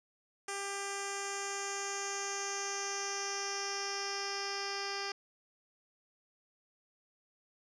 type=tone with low-pass filter sweep; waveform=10% pulse; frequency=397.4 Hz; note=G4; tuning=24 cents sharp; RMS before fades=-38 dBFS; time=0.48-5.12 s; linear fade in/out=5 ms; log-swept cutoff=8100 to 4800 Hz; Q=5.2; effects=none